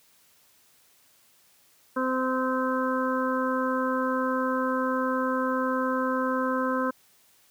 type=harmonic tone; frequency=258.6 Hz; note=C4; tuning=20 cents flat; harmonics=1 / 2 / 4 / 5 / 6; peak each=-28 / -29 / -30 / -33 / -34 dBFS; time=1.96-6.91 s; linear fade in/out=10 ms; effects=white hiss -61 dBFS RMS until 7.5 s + high-pass 60 Hz 12 dB/octave